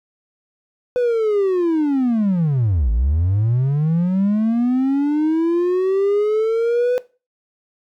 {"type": "linear two-way sweep", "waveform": "triangle", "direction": "down then up", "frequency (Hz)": [501, 51.9, 501], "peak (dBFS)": -12, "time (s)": [0.96, 6.98], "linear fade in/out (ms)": 0, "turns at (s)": 2.91, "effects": ["noise-tail reverb RT60 0.3 s tail -19 dB re dry", "tanh soft clip ceiling -8 dBFS"]}